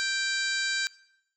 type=harmonic tone; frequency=784 Hz; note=G5; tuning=in tune; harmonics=2 / 3 / 4 / 5 / 6 / 7 / 8 / 9 / 10; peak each=-29 / -37 / -43 / -34 / -34 / -44 / -44 / -38 / -45 dBFS; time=0-0.87 s; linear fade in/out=0 ms; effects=noise-tail reverb RT60 0.8 s tail -21 dB re dry